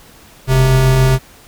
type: tone pair together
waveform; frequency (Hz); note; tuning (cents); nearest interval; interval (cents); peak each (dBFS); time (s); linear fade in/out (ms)
square; 41.23 / 130.9; E1 / C3; +1 / +1; octave + minor sixth; 2000; -16 / -10; 0.47-1.19; 50
effects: pink hiss -43 dBFS RMS until 1.47 s